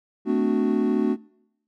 triangle chord, D dominant seventh, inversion second, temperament equal with one note detuned, 220 / 254.9 / 293.7 / 370 Hz, A3 / C4 / D4 / F#4, 0 / -45 / 0 / 0 cents, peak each -23 dBFS, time 0.25-1.17 s, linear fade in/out 50 ms, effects noise-tail reverb RT60 0.8 s tail -24 dB re dry

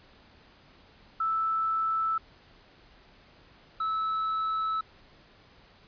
sine / triangle tone pair in turn, 1317 / 1305.6 Hz, E6 / E6, -2 / -17 cents, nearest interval unison, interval 15 cents, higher first, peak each -25 dBFS, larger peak neither, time 1.2-2.18 / 3.8-4.81 s, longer second, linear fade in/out 5 ms, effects pink hiss -57 dBFS RMS until 5.87 s + resampled to 11025 Hz

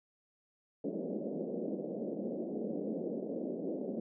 pink band-pass noise, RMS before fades -38 dBFS, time 0.84-4 s, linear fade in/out 5 ms, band 190 to 580 Hz, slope 48 dB/octave, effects none

